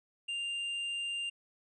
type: tone with tanh clipping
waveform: sine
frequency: 2794 Hz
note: F7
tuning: in tune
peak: -35 dBFS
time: 0.28-1.3 s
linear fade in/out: 10 ms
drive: 6 dB
effects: resampled to 22050 Hz